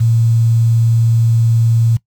sine tone with quantisation, 114.9 Hz, A#2, 25 cents flat, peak -9 dBFS, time 0-1.97 s, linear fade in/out 10 ms, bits 6, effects noise-tail reverb RT60 0.1 s tail -19 dB re dry

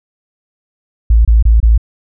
sine tone bursts, 55.8 Hz, A1, 25 cents sharp, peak -4 dBFS, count 4, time 1.1-1.778 s, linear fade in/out 5 ms, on 150 ms, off 26 ms, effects none

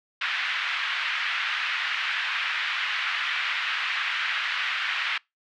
pink band-pass noise, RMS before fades -28 dBFS, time 0.21-5.18 s, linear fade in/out 5 ms, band 1400 to 3200 Hz, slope 24 dB/octave, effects noise-tail reverb RT60 0.2 s tail -25 dB re dry

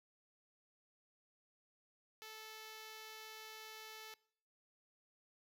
5% pulse tone, 437.4 Hz, A4, 10 cents flat, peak -39 dBFS, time 2.22-4.14 s, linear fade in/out 0 ms, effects noise-tail reverb RT60 0.6 s tail -22 dB re dry

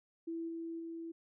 sine tone with level steps, 331 Hz, E4, 7 cents sharp, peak -37 / -39 / -41 dBFS, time 0.27-1.12 s, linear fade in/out 10 ms, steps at 0.48 / 0.79 s, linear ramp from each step 10 ms, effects none

